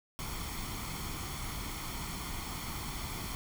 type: noise with comb filter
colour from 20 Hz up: pink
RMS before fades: -39 dBFS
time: 0.19-3.35 s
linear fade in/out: 0 ms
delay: 0.91 ms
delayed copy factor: +0.6
effects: none